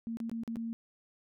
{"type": "tone with dropouts", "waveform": "sine", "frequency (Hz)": 229, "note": "A#3", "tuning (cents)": -31, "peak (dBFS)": -34, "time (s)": [0.07, 0.73], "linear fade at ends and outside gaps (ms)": 0, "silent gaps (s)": [[0.171, 0.202], [0.296, 0.315], [0.435, 0.477], [0.558, 0.568]], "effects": []}